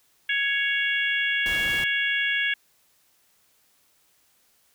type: harmonic tone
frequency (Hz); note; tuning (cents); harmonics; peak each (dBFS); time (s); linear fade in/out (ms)
556; C#5; +5; 3 / 4 / 5 / 6; -25 / -27 / -29 / -31; 0.29-2.54; 5
type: noise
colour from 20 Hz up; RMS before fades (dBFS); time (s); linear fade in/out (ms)
pink; -36; 1.46-1.84; 0
effects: white hiss -64 dBFS RMS until 4.74 s